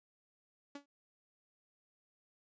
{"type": "tone with exponential decay", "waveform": "sawtooth", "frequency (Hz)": 284.5, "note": "C#4", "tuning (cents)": 45, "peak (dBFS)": -38, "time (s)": [0.75, 0.86], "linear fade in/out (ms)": 5, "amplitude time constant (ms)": 23, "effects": ["resampled to 16000 Hz"]}